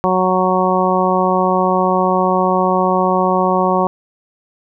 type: harmonic tone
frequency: 185 Hz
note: F#3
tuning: in tune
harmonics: 1 / 2 / 3 / 4 / 5 / 6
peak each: -19 / -19 / -19 / -19 / -19 / -19 dBFS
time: 0.04-3.87 s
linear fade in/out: 0 ms
effects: none